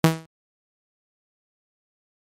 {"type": "tone with exponential decay", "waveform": "sawtooth", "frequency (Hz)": 161.6, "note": "E3", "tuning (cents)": -34, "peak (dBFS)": -6, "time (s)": [0.04, 0.26], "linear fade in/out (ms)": 2, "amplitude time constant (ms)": 47, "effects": ["MP3 64 kbps"]}